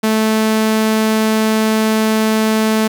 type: tone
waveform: sawtooth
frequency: 218.7 Hz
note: A3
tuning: 10 cents flat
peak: -8 dBFS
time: 0.03-2.88 s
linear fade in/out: 10 ms
effects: 8-bit